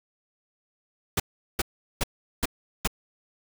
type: noise bursts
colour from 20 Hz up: pink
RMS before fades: -24 dBFS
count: 5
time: 1.17-2.875 s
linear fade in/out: 5 ms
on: 29 ms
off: 390 ms
effects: none